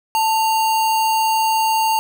sine tone with sample-and-hold, 887 Hz, A5, 14 cents sharp, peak -14 dBFS, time 0.15-1.99 s, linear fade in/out 0 ms, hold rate 3675 Hz, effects none

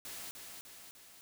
white noise with echo, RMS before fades -45 dBFS, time 0.05-0.31 s, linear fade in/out 0 ms, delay 300 ms, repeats 3, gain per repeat -4 dB, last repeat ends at 1.21 s, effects none

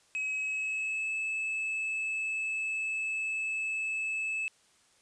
triangle tone with pitch glide, 2554 to 2609 Hz, D#7 to E7, +45 to -18 cents, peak -29 dBFS, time 0.15-4.48 s, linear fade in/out 0 ms, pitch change +37 cents, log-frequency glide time 0.34-1.13 s, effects white hiss -65 dBFS RMS until 5.01 s + resampled to 22050 Hz

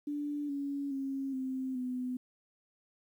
sine tone with pitch steps, 292 / 281.4 / 271.2 / 261.3 / 251.9 Hz, D4 / C#4 / C#4 / C4 / B3, -10 / +26 / -38 / -2 / +34 cents, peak -33 dBFS, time 0.07-2.17 s, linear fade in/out 5 ms, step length 420 ms, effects 11-bit

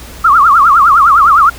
sine tone with vibrato, 1231 Hz, D#6, 19 cents flat, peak -3 dBFS, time 0.24-1.5 s, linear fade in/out 10 ms, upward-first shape triangle, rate 9.8 Hz, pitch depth 250 cents each way, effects added 60 Hz sine -32 dBFS peak until 1.58 s + pink hiss -32 dBFS RMS until 1.58 s

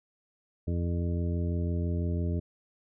harmonic tone, 86 Hz, F2, 26 cents flat, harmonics 1 / 2 / 3 / 4 / 5 / 7, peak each -28 / -34 / -38 / -40 / -42 / -45 dBFS, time 0.67-2.4 s, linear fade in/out 10 ms, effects none

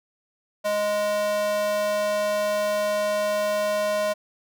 square tone with high-pass filter, 207.7 Hz, G#3, in tune, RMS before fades -24 dBFS, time 0.64-4.14 s, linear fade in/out 20 ms, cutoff 610 Hz, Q 2.6, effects none

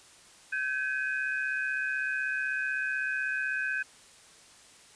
sine tone cluster, 1541 / 1677 / 2508 Hz, G6 / G#6 / D#7, -30 / +16 / +13 cents, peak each -30 / -35 / -37 dBFS, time 0.52-3.83 s, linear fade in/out 10 ms, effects white hiss -55 dBFS RMS until 4.95 s + resampled to 22050 Hz

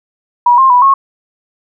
sine tone with pitch steps, 967 / 1060 / 984 / 1090 Hz, B5 / C6 / B5 / C#6, -37 / +22 / -7 / -29 cents, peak -4 dBFS, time 0.46-0.94 s, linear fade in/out 5 ms, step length 120 ms, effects none

